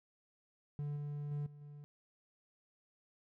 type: tone with level steps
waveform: triangle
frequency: 146 Hz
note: D3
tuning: 10 cents flat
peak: -35 / -37 / -34 / -50 / -47 dBFS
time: 0.79-1.84 s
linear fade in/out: 0 ms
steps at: 0.96 / 1.31 / 1.46 / 1.61 s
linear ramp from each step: 5 ms
effects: none